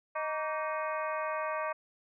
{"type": "harmonic tone with a mistuned harmonic", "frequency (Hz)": 311.1, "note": "D#4", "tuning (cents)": 0, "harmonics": [2, 3, 4, 5, 6, 7, 8], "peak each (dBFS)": [-35, -39, -36, -42, -45, -46, -47], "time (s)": [0.15, 1.73], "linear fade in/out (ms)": 10, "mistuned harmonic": 4, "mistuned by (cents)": -130, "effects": []}